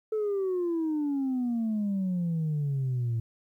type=exponential sweep; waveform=sine; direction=down; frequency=440 to 112.7 Hz; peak=-24 dBFS; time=0.12-3.2 s; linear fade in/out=5 ms; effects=tanh soft clip ceiling -24 dBFS + 11-bit